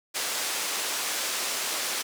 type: band-pass noise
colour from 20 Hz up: white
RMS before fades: -30 dBFS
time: 0.14-2.03 s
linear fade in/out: 20 ms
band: 350 to 8500 Hz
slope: 12 dB/octave
effects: none